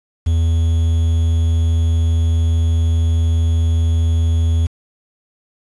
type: tone with quantisation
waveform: triangle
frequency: 82.41 Hz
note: E2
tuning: in tune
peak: -10 dBFS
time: 0.26-4.67 s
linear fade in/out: 10 ms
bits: 6
effects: resampled to 22050 Hz